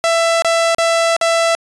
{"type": "tone with dropouts", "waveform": "sawtooth", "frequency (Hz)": 666, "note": "E5", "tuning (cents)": 18, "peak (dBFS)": -8, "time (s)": [0.04, 1.55], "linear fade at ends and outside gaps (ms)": 0, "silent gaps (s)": [[0.421, 0.447], [0.747, 0.784], [1.165, 1.213]], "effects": ["resampled to 22050 Hz"]}